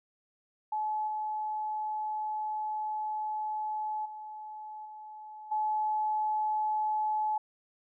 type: tone with level steps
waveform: sine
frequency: 857 Hz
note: A5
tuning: 46 cents flat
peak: -29 / -31 / -40 / -43 / -27 dBFS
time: 0.72-7.38 s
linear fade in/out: 5 ms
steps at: 1.07 / 4.05 / 4.85 / 5.51 s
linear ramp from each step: 10 ms
effects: none